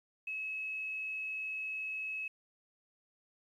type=tone with quantisation; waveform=sine; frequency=2577 Hz; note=E7; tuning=40 cents flat; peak=-36 dBFS; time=0.27-2.28 s; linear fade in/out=5 ms; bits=11; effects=resampled to 32000 Hz